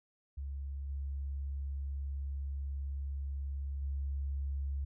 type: tone with level steps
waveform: sine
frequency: 69.3 Hz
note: C#2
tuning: in tune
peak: -37 / -35 / -33 dBFS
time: 0.37-4.85 s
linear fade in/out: 10 ms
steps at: 0.89 / 3.82 s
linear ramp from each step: 5 ms
effects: none